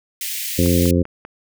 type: high-pass noise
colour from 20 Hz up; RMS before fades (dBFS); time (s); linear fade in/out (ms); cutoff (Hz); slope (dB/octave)
white; -26; 0.21-0.91; 2; 1900; 48
type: harmonic tone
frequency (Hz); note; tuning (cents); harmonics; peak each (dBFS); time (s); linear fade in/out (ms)
87.1; F2; -4; 1 / 2 / 3 / 4 / 5 / 6; -18 / -19 / -19 / -22 / -25 / -24; 0.58-1.03; 10
type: click train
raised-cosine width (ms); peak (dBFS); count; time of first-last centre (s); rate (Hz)
0.5; -20; 4; 0.66-1.251; 5.08
effects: none